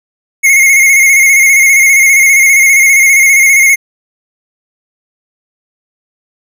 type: tone with vibrato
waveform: square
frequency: 2158 Hz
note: C#7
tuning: 47 cents flat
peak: -4 dBFS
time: 0.43-3.76 s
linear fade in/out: 20 ms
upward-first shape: square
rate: 15 Hz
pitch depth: 37 cents each way
effects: none